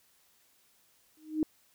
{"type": "tone with exponential growth", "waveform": "sine", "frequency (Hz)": 310.6, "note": "D#4", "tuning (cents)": -3, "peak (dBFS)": -22, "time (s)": [1.17, 1.43], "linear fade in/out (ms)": 1, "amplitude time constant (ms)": 55, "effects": ["white hiss -67 dBFS RMS until 1.74 s"]}